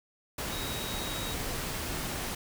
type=tone in noise; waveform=sine; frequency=3796 Hz; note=A#7; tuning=31 cents sharp; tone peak=-40 dBFS; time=0.52-1.34 s; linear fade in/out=5 ms; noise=pink; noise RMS=-35 dBFS; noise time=0.38-2.35 s; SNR=-8 dB; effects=none